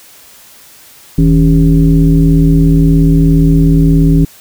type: tone with frequency modulation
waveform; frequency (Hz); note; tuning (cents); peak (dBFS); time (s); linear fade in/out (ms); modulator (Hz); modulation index
sine; 160; D#3; +49; -4; 1.18-4.25; 5; 119; 1.1
effects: white hiss -39 dBFS RMS until 4.4 s